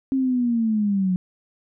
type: linear sweep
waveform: sine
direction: down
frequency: 270 to 180 Hz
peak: -18 dBFS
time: 0.12-1.16 s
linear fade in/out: 0 ms
effects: none